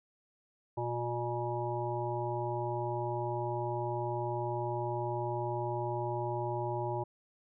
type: harmonic tone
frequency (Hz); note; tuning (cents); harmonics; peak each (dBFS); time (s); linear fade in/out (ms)
120; B2; -49; 1 / 3 / 5 / 7 / 8; -37 / -37 / -40 / -38 / -41; 0.77-7.04; 10
effects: none